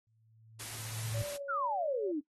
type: tone with exponential growth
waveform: sine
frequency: 111.3 Hz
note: A2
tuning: 20 cents sharp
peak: -31 dBFS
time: 0.07-1.22 s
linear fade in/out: 0 ms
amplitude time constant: 250 ms
type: noise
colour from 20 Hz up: white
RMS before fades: -43 dBFS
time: 0.59-1.37 s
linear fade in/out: 10 ms
type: tone with vibrato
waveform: sine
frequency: 568 Hz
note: C#5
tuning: 42 cents sharp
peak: -39 dBFS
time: 1.14-2.12 s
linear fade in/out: 10 ms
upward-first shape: triangle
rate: 2.1 Hz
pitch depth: 45 cents each way
type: exponential sweep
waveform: sine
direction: down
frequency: 1480 to 278.8 Hz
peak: -31 dBFS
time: 1.48-2.21 s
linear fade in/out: 20 ms
effects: noise-tail reverb RT60 0.1 s tail -17 dB re dry + AAC 32 kbps